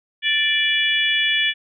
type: harmonic tone with a mistuned harmonic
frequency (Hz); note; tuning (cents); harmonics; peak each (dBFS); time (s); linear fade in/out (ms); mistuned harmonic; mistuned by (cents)
587; D5; -1; 3 / 4 / 5 / 6; -22 / -22 / -22 / -22; 0.22-1.54; 50; 6; -61
effects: none